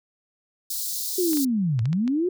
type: high-pass noise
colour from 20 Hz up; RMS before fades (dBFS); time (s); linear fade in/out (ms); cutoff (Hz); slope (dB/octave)
white; -29; 0.7-1.45; 5; 3900; 48
type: linear two-way sweep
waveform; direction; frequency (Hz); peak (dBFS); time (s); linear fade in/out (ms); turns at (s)
sine; down then up; 374.4 to 106.1 to 374.4; -20; 1.18-2.29; 5; 1.82
type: clicks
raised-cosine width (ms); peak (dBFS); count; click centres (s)
0.2; -21; 6; 1.332 / 1.372 / 1.792 / 1.856 / 1.93 / 2.078
effects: none